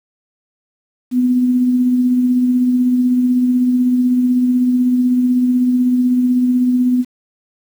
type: tone with tremolo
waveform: sine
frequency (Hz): 249.5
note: B3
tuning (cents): +18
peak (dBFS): -9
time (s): 1.11-7.05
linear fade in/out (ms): 50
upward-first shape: triangle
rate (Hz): 16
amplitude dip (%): 35
effects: 7-bit